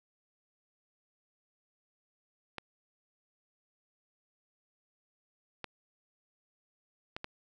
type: clicks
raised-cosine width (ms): 0.3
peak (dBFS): -22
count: 4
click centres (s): 2.583 / 5.643 / 7.165 / 7.244
effects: none